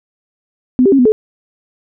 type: tone with pitch steps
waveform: sine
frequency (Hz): 252.9 / 392.8 / 273.3 / 247.9 / 432.4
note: B3 / G4 / C#4 / B3 / A4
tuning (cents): +41 / +4 / -24 / +7 / -30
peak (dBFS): -6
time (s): 0.79-1.12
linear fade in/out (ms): 0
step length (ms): 66
effects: none